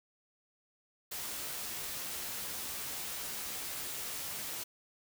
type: noise with comb filter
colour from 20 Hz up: white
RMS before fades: -40 dBFS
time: 1.11-4.64 s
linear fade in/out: 10 ms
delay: 14 ms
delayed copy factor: +0.5
effects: none